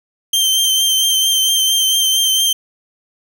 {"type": "tone with vibrato", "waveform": "sawtooth", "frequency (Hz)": 3136, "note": "G7", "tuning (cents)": 0, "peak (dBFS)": -9, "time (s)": [0.33, 2.53], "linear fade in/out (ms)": 5, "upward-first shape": "triangle", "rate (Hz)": 4.4, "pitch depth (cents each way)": 27, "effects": []}